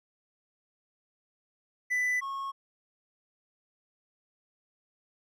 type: tone pair in turn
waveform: triangle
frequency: 1992 / 1093.1 Hz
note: B6 / C#6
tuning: +14 / -25 cents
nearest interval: minor seventh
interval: 1039 cents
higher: first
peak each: -24 / -31 dBFS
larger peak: first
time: 1.9-2.21 / 2.21-2.52 s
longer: neither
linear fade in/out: 20 ms
effects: none